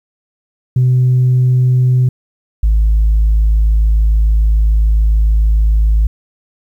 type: tone pair in turn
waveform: sine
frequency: 126.8 / 53.47 Hz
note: B2 / A1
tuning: +46 / -49 cents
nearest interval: octave + minor third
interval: 1495 cents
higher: first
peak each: -6 dBFS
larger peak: neither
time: 0.76-2.09 / 2.63-6.07 s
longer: second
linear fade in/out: 5 ms
effects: tanh soft clip ceiling -5 dBFS + 8-bit